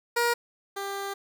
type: tone pair in turn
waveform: 15% pulse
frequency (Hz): 474.3 / 396.3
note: A#4 / G4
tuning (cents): +30 / +19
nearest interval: minor third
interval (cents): 311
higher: first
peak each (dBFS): -16 / -25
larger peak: first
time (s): 0.16-0.34 / 0.76-1.14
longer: second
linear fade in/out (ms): 10
effects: none